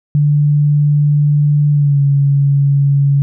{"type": "tone with pitch glide", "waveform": "sine", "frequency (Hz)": [146.83, 140.44], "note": ["D3", "C#3"], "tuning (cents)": [0, 23], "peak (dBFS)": -8, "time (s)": [0.15, 3.22], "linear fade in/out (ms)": 0, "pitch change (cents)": -77, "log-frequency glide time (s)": [1.71, 2.01], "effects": []}